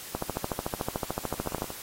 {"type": "two click trains", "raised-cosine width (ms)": 1, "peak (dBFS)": [-23, -15], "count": [7, 21], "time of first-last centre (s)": [[1.34, 1.704], [0.15, 1.621]], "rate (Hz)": [16.5, 13.6], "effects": ["white hiss -42 dBFS RMS until 1.82 s", "AAC 48 kbps"]}